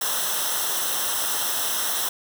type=noise with comb filter; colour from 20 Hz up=white; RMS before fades=-25 dBFS; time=0.01-2.09 s; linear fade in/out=5 ms; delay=0.43 ms; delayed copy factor=-0.8; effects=none

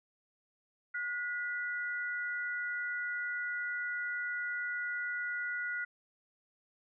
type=tone pair together; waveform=sine; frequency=1446.7 / 1975.5 Hz; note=F#6 / B6; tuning=-39 / 0 cents; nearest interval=perfect fourth; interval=539 cents; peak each=-35 / -39 dBFS; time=0.94-5.85 s; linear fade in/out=10 ms; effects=none

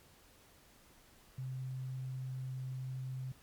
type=tone; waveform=sine; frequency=130 Hz; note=C3; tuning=11 cents flat; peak=-38 dBFS; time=1.38-3.32 s; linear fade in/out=5 ms; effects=pink hiss -63 dBFS RMS until 3.42 s + MP3 96 kbps

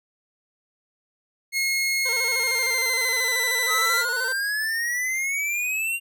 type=tone with pitch glide; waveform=sawtooth; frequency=2160 to 1992.2 Hz; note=C#7 to B6; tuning=-45 to +15 cents; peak=-18 dBFS; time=1.52-4.05 s; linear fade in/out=50 ms; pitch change=-140 cents; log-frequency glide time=2.32-3.38 s
type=tone with vibrato; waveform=20% pulse; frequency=487.4 Hz; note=B4; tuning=23 cents flat; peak=-27 dBFS; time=2.05-4.33 s; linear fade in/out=10 ms; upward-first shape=square; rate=13 Hz; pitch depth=100 cents each way
type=exponential sweep; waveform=square; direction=up; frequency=1255 to 2794 Hz; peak=-24 dBFS; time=3.67-6 s; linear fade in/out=50 ms
effects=none

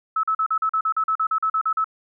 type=tone bursts; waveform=sine; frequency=1300 Hz; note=E6; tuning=24 cents flat; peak=-18 dBFS; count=15; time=0.16-1.844 s; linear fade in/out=5 ms; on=74 ms; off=41 ms; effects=none

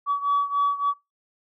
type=beating tone pair; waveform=sine; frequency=1138 / 1141.5 Hz; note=C#6 / D6; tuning=+45 / -50 cents; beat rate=3.5 Hz; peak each=-21 / -24 dBFS; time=0.06-0.94 s; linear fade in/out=50 ms; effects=noise-tail reverb RT60 0.2 s tail -21 dB re dry + tanh soft clip ceiling -15 dBFS

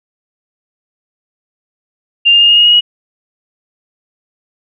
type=tone with pitch steps; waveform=sine; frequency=2794 / 2812 / 2830 / 2848 / 2866 / 2884 / 2903 Hz; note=F7 / F7 / F7 / F7 / F7 / F#7 / F#7; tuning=0 / +11 / +22 / +33 / +44 / -45 / -34 cents; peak=-4 dBFS; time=2.25-2.81 s; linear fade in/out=20 ms; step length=80 ms; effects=none

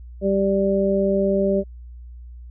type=harmonic tone; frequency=196 Hz; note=G3; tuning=in tune; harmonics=1 / 2 / 3; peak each=-21 / -21 / -21 dBFS; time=0.21-1.64 s; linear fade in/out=50 ms; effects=added 60 Hz sine -36 dBFS peak until 2.5 s

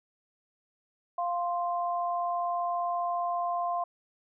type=tone pair together; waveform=sine; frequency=698.5 / 1046.6 Hz; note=F5 / C6; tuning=0 / 0 cents; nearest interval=perfect fifth; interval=700 cents; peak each=-29 / -32 dBFS; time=1.18-3.84 s; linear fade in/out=5 ms; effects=none

